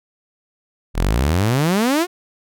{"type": "exponential sweep", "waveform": "sawtooth", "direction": "up", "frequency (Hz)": [37.88, 372.9], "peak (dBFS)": -11, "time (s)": [0.94, 2.07], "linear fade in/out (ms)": 50, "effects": []}